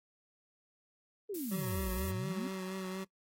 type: exponential two-way sweep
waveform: sine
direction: down then up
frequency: 440 to 52.6 to 275.8 Hz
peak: -36 dBFS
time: 1.29-2.48 s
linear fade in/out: 10 ms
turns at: 1.91 s
type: noise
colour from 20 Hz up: violet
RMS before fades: -43 dBFS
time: 1.34-2.11 s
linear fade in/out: 5 ms
type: tone with vibrato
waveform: 25% pulse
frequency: 188.2 Hz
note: F#3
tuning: 30 cents sharp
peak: -34 dBFS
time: 1.51-3.05 s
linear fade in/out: 20 ms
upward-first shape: triangle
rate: 4.2 Hz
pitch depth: 31 cents each way
effects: noise-tail reverb RT60 0.1 s tail -22 dB re dry + AAC 48 kbps